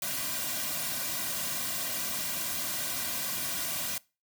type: noise with comb filter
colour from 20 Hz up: white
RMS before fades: -33 dBFS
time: 0.02-3.98 s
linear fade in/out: 2 ms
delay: 2.3 ms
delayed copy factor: -0.8
effects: noise-tail reverb RT60 0.3 s tail -23 dB re dry